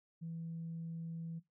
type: tone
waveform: sine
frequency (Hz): 165.1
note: E3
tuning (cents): +3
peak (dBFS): -40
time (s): 0.21-1.4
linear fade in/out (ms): 20
effects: noise-tail reverb RT60 0.2 s tail -18 dB re dry + tanh soft clip ceiling -36 dBFS